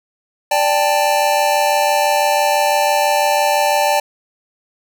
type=chord; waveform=square; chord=D suspended fourth; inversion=none; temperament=equal with one note detuned; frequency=587.3 / 794 / 880 Hz; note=D5 / G5 / A5; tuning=0 / +22 / 0 cents; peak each=-18 dBFS; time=0.51-4 s; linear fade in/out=5 ms; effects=none